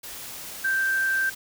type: tone in noise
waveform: sine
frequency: 1568 Hz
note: G6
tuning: in tune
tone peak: -21 dBFS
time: 0.64-1.3 s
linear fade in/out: 10 ms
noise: white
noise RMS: -38 dBFS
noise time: 0.03-1.35 s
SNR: +14 dB
effects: none